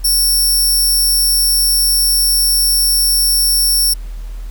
10% pulse tone, 5450 Hz, F8, 43 cents flat, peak -5 dBFS, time 0.04-3.94 s, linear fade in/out 10 ms, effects added 40 Hz sine -23 dBFS peak until 4.5 s + pink hiss -45 dBFS RMS until 4.5 s

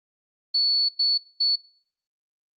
sine tone bursts at uneven times, 4435 Hz, C#8, in tune, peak -18 dBFS, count 3, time 0.54-0.89 / 0.99-1.18 / 1.4-1.56 s, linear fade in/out 10 ms, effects noise-tail reverb RT60 0.6 s tail -25 dB re dry + Opus 32 kbps

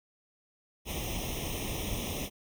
pink noise with comb filter, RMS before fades -35 dBFS, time 0.85-2.3 s, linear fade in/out 50 ms, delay 0.33 ms, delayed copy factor +0.95, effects none

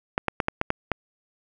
clicks, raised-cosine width 0.5 ms, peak -7 dBFS, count 7, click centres 0.179 / 0.283 / 0.402 / 0.484 / 0.614 / 0.704 / 0.917 s, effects none

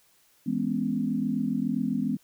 sine chord, C# minor seventh, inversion first, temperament equal with one note detuned, 164.81 / 207.7 / 249.8 / 277.2 Hz, E3 / G#3 / B3 / C#4, 0 / 0 / +20 / 0 cents, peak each -34 / -29 / -28 / -33 dBFS, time 0.46-2.17 s, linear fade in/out 10 ms, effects white hiss -63 dBFS RMS until 2.23 s

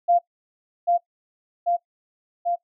sine tone with echo, 695 Hz, F5, 9 cents flat, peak -14 dBFS, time 0.08-0.19 s, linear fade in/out 20 ms, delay 790 ms, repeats 3, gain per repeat -2 dB, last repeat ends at 2.56 s, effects noise-tail reverb RT60 0.1 s tail -19 dB re dry

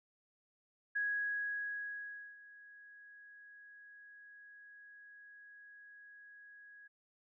sine tone with ADSR envelope, 1661.2 Hz, G#6, in tune, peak -32 dBFS, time 0.95-6.88 s, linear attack 13 ms, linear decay 1400 ms, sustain -22 dB, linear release 12 ms, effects none

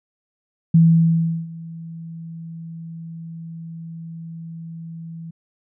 sine tone with ADSR envelope, 164.81 Hz, E3, in tune, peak -8 dBFS, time 0.74-5.31 s, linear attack 7 ms, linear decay 720 ms, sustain -23 dB, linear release 9 ms, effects none

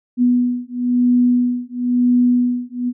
sine beating tone pair, 245.3 / 246.29 Hz, B3 / B3, -12 / -5 cents, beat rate 0.99 Hz, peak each -16 dBFS, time 0.17-2.93 s, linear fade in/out 50 ms, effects none

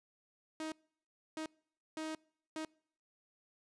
sawtooth tone bursts at uneven times, 314.8 Hz, D#4, 20 cents sharp, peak -35 dBFS, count 4, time 0.6-0.72 / 1.37-1.46 / 1.97-2.15 / 2.56-2.65 s, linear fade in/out 2 ms, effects noise-tail reverb RT60 0.6 s tail -26 dB re dry + resampled to 22050 Hz

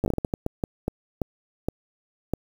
slowing click train, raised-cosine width 2 ms, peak -11 dBFS, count 15, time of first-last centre 0.04-2.336 s, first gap 9 ms, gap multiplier 1.39, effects 7-bit

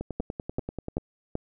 two click trains, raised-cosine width 2 ms, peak -15 / -19 dBFS, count 4 / 11, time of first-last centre 0.2-1.354 / 0.01-0.981 s, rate 2.6 / 10.3 Hz, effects none

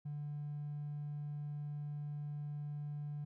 triangle tone with hard clipping, 146.83 Hz, D3, in tune, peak -40 dBFS, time 0.05-3.25 s, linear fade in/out 10 ms, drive 4 dB, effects none

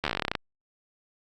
slowing click train, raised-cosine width 0.3 ms, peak -10 dBFS, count 15, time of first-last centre 0.04-0.352 s, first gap 12 ms, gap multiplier 1.09, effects Opus 48 kbps

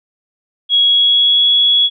sine tone with pitch glide, 3322 to 3361 Hz, G#7 to G#7, 0 to +20 cents, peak -8 dBFS, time 0.69-1.9 s, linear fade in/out 50 ms, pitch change +20 cents, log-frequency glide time 0.81-1.5 s, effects none

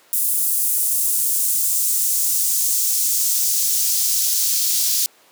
white noise with high-pass filter sweep, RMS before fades -19 dBFS, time 0.13-5.06 s, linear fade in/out 0 ms, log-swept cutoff 10000 to 4800 Hz, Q 1.3, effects pink hiss -52 dBFS RMS until 5.31 s + high-pass 400 Hz 12 dB/octave

